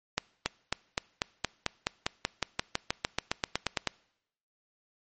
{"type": "accelerating click train", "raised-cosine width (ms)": 0.2, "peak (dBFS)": -9, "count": 22, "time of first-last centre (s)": [0.18, 3.873], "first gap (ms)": 280, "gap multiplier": 0.95, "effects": ["noise-tail reverb RT60 0.8 s tail -24 dB re dry", "MP3 32 kbps"]}